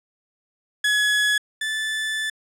30% pulse tone pair in turn, 1690 / 1750.9 Hz, G#6 / A6, +30 / -9 cents, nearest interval minor second, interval 61 cents, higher second, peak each -15 / -21 dBFS, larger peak first, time 0.84-1.38 / 1.61-2.3 s, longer second, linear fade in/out 5 ms, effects low-pass 10000 Hz 12 dB/octave

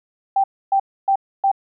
sine tone bursts, 783 Hz, G5, 2 cents flat, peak -13 dBFS, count 4, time 0.36-1.516 s, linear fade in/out 5 ms, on 79 ms, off 280 ms, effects none

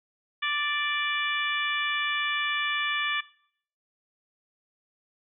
harmonic tone with a mistuned harmonic, 587.3 Hz, D5, in tune, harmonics 2 / 3 / 4 / 5 / 6, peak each -32 / -30 / -32 / -34 / -34 dBFS, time 0.42-3.21 s, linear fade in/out 10 ms, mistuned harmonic 6, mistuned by -28 cents, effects noise-tail reverb RT60 0.6 s tail -19 dB re dry

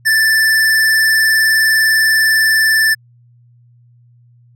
square tone with vibrato, 1760 Hz, A6, in tune, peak -10 dBFS, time 0.05-2.95 s, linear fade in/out 20 ms, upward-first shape sine, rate 20 Hz, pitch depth 29 cents each way, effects added 120 Hz sine -45 dBFS peak until 4.55 s

